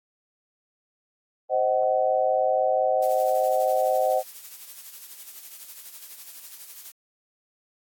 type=chord; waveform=sine; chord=C diminished; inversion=none; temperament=just; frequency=523.3 / 627.9 / 753.5 Hz; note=C5 / Eb5 / Gb5; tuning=0 / +16 / +31 cents; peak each=-24 dBFS; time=1.49-4.23 s; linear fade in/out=50 ms
type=noise with tremolo; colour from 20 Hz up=blue; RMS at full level=-40 dBFS; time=3.02-6.92 s; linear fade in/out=5 ms; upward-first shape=sine; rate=12 Hz; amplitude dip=50%
effects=AAC 64 kbps